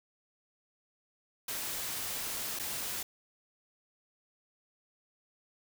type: noise with dropouts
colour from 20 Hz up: white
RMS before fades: -37 dBFS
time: 1.48-3.03 s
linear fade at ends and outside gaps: 5 ms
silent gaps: 2.59-2.595 s
effects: none